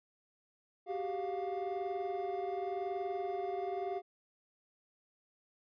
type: tone cluster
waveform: triangle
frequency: 380.1 / 401 / 705 Hz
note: F#4 / G4 / F5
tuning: +47 / +39 / +16 cents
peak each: -37 / -38 / -36 dBFS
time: 0.86-4.02 s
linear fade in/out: 50 ms
effects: tanh soft clip ceiling -25 dBFS + resampled to 11025 Hz